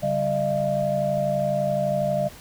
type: tone cluster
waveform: sine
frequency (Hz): 141 / 194 / 606 / 678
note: C#3 / G3 / D#5 / E5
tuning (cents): +30 / -18 / -46 / +49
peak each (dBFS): -29 / -30 / -23 / -27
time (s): 0.02-2.29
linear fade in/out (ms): 20
effects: pink hiss -45 dBFS RMS until 2.4 s